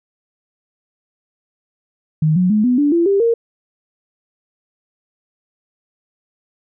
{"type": "tone with pitch steps", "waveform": "sine", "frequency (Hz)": [155.56, 181.81, 212.5, 248.4, 290.3, 339.3, 396.5, 463.5], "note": ["D#3", "F#3", "G#3", "B3", "D4", "F4", "G4", "A#4"], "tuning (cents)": [0, -30, 40, 10, -20, -50, 20, -10], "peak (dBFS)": -11, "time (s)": [2.22, 3.34], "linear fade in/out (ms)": 5, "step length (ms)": 140, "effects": []}